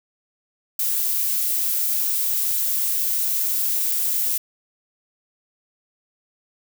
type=noise; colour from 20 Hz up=violet; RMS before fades=-22 dBFS; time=0.79-4.38 s; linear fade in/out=5 ms; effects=none